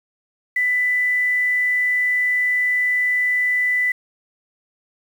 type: tone with quantisation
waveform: sine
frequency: 1990 Hz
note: B6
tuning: 13 cents sharp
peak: -16 dBFS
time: 0.56-3.92 s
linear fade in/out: 5 ms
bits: 7
effects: none